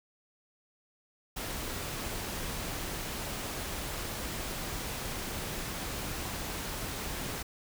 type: noise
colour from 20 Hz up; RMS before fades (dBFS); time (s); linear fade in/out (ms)
pink; -37; 1.36-7.43; 10
effects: none